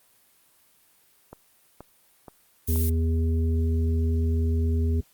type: click train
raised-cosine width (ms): 1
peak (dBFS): -26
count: 4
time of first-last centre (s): 1.33-2.759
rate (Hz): 2.1
type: noise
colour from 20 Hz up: violet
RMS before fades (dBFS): -31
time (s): 2.67-2.9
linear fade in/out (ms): 10
type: harmonic tone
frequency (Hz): 81.4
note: E2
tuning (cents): -21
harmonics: 1 / 3 / 5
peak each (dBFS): -21 / -31 / -35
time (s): 2.68-5.01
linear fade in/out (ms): 10
effects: white hiss -61 dBFS RMS until 5.13 s + Opus 32 kbps